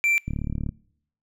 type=tone; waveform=triangle; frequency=2349 Hz; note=D7; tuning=in tune; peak=-17 dBFS; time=0.04-0.18 s; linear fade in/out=0 ms
type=click train; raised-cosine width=5 ms; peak=-16 dBFS; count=16; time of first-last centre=0.28-0.691 s; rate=36.5 Hz
effects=noise-tail reverb RT60 0.7 s tail -24 dB re dry